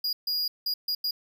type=tone bursts at uneven times; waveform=square; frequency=4868 Hz; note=D#8; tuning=39 cents flat; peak=-26 dBFS; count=5; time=0.04-0.13 / 0.27-0.48 / 0.66-0.74 / 0.88-0.95 / 1.04-1.11 s; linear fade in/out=5 ms; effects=none